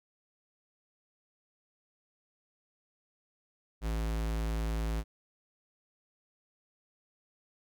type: tone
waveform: square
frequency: 55 Hz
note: A1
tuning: in tune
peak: -31 dBFS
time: 3.81-5.04 s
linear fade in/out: 50 ms
effects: none